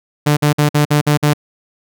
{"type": "tone bursts", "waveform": "sawtooth", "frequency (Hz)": 148, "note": "D3", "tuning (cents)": 14, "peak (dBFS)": -6, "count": 7, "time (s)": [0.26, 1.336], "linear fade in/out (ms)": 10, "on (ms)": 110, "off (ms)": 51, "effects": []}